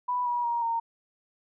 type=tone with pitch steps; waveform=sine; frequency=987.8 / 965.2 / 943.2 / 921.6 Hz; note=B5 / B5 / A#5 / A#5; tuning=0 / -40 / +20 / -20 cents; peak=-25 dBFS; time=0.08-0.8 s; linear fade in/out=10 ms; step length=180 ms; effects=none